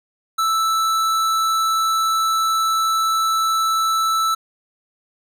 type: tone with hard clipping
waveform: sine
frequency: 1318.5 Hz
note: E6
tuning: in tune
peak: -18 dBFS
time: 0.38-4.35 s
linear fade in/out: 10 ms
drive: 16 dB
effects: none